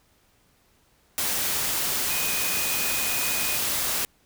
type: tone in noise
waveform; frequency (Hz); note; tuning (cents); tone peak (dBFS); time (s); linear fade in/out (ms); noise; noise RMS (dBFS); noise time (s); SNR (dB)
sine; 2489; D#7; 0; -32; 2.1-3.57; 0; white; -26; 1.18-4.05; -9
effects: pink hiss -63 dBFS RMS until 4.25 s